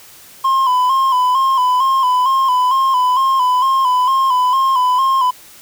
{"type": "tone with vibrato", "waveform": "triangle", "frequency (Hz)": 1033, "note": "C6", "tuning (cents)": -22, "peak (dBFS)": -9, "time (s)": [0.44, 5.31], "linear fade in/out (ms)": 10, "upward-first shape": "square", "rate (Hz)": 2.2, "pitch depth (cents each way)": 54, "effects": ["white hiss -41 dBFS RMS until 5.61 s"]}